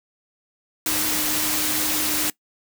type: tone in noise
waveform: sine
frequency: 305.2 Hz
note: D#4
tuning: 33 cents flat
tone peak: -31 dBFS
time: 0.86-2.3 s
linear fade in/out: 2 ms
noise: white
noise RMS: -23 dBFS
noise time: 0.86-2.3 s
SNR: -11 dB
effects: noise-tail reverb RT60 0.1 s tail -21 dB re dry